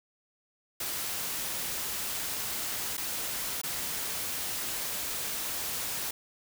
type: noise with dropouts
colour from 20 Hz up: white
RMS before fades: -34 dBFS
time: 0.8-6.11 s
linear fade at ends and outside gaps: 5 ms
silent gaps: 2.97-2.977 / 3.616-3.634 s
effects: none